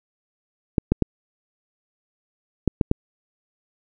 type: clicks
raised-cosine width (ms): 3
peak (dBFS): -4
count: 6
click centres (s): 0.782 / 0.92 / 1.023 / 2.677 / 2.812 / 2.914
effects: none